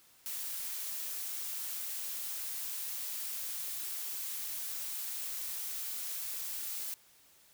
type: noise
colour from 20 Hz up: blue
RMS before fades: -39 dBFS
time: 0.26-6.94 s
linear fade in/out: 0 ms
effects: white hiss -63 dBFS RMS until 7.53 s